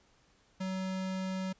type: tone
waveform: square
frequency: 188.3 Hz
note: F#3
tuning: 31 cents sharp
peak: -34 dBFS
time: 0.6-1.53 s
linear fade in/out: 10 ms
effects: pink hiss -67 dBFS RMS until 1.59 s + resampled to 16000 Hz